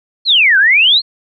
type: exponential two-way sweep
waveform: sine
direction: down then up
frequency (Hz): 4381 to 1497 to 4381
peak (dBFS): -6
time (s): 0.25-1.02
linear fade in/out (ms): 50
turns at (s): 0.58
effects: none